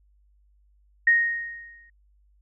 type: tone with exponential decay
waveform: sine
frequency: 1864.7 Hz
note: A#6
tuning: in tune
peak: -13 dBFS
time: 1.07-1.9 s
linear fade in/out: 5 ms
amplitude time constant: 180 ms
effects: added 50 Hz sine -58 dBFS peak until 2.41 s